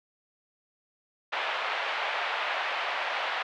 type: band-pass noise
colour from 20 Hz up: pink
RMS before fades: -31 dBFS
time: 1.32-3.43 s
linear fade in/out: 10 ms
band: 650 to 3200 Hz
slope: 24 dB/octave
effects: none